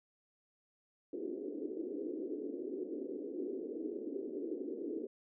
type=band-pass noise; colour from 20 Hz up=pink; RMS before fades=-41 dBFS; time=1.13-5.07 s; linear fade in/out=5 ms; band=280 to 440 Hz; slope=48 dB/octave; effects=none